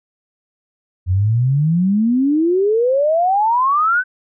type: exponential sweep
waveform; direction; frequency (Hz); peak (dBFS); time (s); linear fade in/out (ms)
sine; up; 87.31 to 1541; -12; 1.06-4.04; 50
effects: none